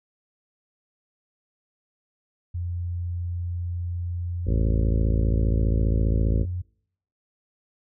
sine tone with pitch glide, 87.31 to 89.66 Hz, F2 to F2, 0 to +46 cents, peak -26 dBFS, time 2.54-6.62 s, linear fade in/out 10 ms, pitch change +46 cents, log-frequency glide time 5.09-5.38 s
harmonic tone, 55 Hz, A1, in tune, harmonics 1 / 2 / 3 / 4 / 5 / 6 / 7 / 8 / 9 / 10, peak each -21 / -27 / -31 / -33 / -35 / -37 / -38 / -39 / -40 / -41 dBFS, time 4.45-6.46 s, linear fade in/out 50 ms
effects noise-tail reverb RT60 0.7 s tail -26 dB re dry

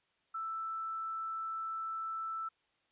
sine tone, 1323 Hz, E6, 6 cents sharp, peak -36 dBFS, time 0.34-2.49 s, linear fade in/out 10 ms, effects white hiss -75 dBFS RMS until 2.91 s + resampled to 8000 Hz

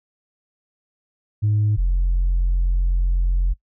sine tone pair in turn, 105.3 / 44.08 Hz, G#2 / F1, +24 / +17 cents, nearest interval octave + minor third, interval 1507 cents, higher first, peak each -14 dBFS, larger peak neither, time 1.42-1.77 / 1.77-3.54 s, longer second, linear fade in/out 20 ms, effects noise-tail reverb RT60 0.1 s tail -21 dB re dry + tanh soft clip ceiling -13 dBFS

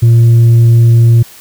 triangle tone with tanh clipping, 116.4 Hz, A#2, 2 cents flat, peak -3 dBFS, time 0.02-1.23 s, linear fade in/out 10 ms, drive 7 dB, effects white hiss -36 dBFS RMS until 1.4 s

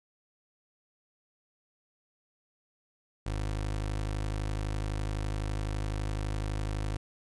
25% pulse tone, 51.91 Hz, G#1, in tune, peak -27 dBFS, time 3.26-6.97 s, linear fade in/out 5 ms, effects resampled to 24000 Hz + 11-bit

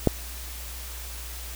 click, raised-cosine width 2 ms, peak -4 dBFS, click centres 0.073 s, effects added 60 Hz sine -37 dBFS peak until 1.55 s + white hiss -40 dBFS RMS until 1.55 s

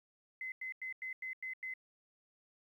sine tone bursts, 2046 Hz, C7, 39 cents flat, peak -39 dBFS, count 7, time 0.41-1.738 s, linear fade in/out 2 ms, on 110 ms, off 93 ms, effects 12-bit

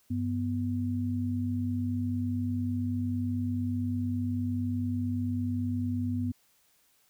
sine tone pair together, 97.98 / 246.9 Hz, G2 / B3, 0 / 0 cents, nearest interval octave + major third, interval 1600 cents, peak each -31 / -30 dBFS, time 0.1-6.32 s, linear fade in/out 10 ms, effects white hiss -67 dBFS RMS until 7.09 s

